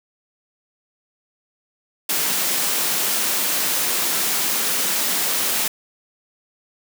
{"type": "high-pass noise", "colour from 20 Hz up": "white", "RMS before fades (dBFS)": -21, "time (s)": [2.09, 5.68], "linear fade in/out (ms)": 5, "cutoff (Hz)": 150, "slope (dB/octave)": 96, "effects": []}